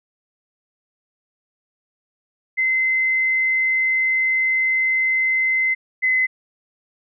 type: tone pair in turn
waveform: sine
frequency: 2060 / 2038 Hz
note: C7 / C7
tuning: -28 / -46 cents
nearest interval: unison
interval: 18 cents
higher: first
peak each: -16 / -15 dBFS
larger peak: second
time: 2.57-5.75 / 6.02-6.27 s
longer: first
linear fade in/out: 20 ms
effects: none